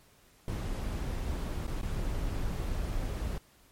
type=noise with dropouts; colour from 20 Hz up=brown; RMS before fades=-33 dBFS; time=0.48-3.38 s; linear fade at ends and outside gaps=1 ms; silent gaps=1.667-1.678 / 1.814-1.83 s; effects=pink hiss -62 dBFS RMS until 3.71 s + MP3 64 kbps